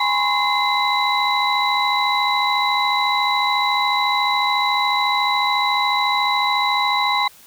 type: tone cluster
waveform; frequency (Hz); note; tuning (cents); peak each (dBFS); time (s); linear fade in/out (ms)
sine; 828 / 1004 / 1078 / 2068 / 3937; G#5 / B5 / C#6 / C7 / B7; -5 / +28 / -49 / -21 / -6; -22; 0-7.28; 5
effects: tanh soft clip ceiling -7 dBFS + white hiss -47 dBFS RMS until 7.46 s